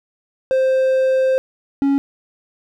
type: tone pair in turn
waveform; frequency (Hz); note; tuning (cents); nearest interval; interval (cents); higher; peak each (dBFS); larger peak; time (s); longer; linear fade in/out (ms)
triangle; 524 / 277.6; C5 / C#4; +2 / +3; major seventh; 1099; first; -11; neither; 0.51-1.38 / 1.82-1.98; first; 0
effects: none